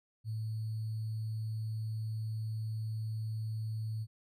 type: tone with sample-and-hold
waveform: sine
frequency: 110 Hz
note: A2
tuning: in tune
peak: -34 dBFS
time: 0.24-4.07 s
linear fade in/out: 50 ms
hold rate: 4410 Hz
effects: resampled to 32000 Hz